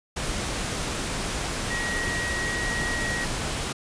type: tone in noise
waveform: sine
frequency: 1901 Hz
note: A#6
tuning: 33 cents sharp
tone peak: -28 dBFS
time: 1.7-3.25 s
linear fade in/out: 10 ms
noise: pink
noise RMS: -29 dBFS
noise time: 0.16-3.73 s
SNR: -2 dB
effects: resampled to 22050 Hz